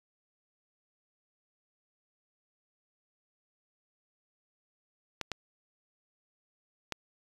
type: clicks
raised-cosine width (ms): 0.2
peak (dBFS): -16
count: 3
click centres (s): 5.213 / 5.317 / 6.923
effects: resampled to 24000 Hz